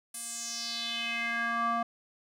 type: tone with band-pass filter sweep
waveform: square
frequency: 233.1 Hz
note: A#3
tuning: in tune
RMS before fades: -33 dBFS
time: 0.14-1.83 s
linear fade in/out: 5 ms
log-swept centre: 10000 to 920 Hz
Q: 3.7
effects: none